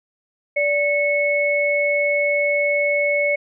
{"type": "tone pair together", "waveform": "sine", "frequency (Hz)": [581.4, 2200], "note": ["D5", "C#7"], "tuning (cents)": [-18, -14], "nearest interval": "octave + major seventh", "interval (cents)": 2304, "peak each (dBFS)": -19, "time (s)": [0.56, 3.36], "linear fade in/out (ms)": 10, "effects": []}